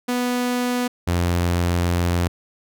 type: tone pair in turn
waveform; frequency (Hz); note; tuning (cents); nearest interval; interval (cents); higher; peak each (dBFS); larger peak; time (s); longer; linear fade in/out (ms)
sawtooth; 246.5 / 87.15; B3 / F2; -3 / -3; octave + tritone; 1800; first; -16 / -14; second; 0.08-0.88 / 1.07-2.28; second; 10
effects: none